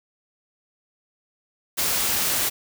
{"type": "noise", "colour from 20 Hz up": "white", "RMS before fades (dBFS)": -23, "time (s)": [1.77, 2.5], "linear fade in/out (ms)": 20, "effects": []}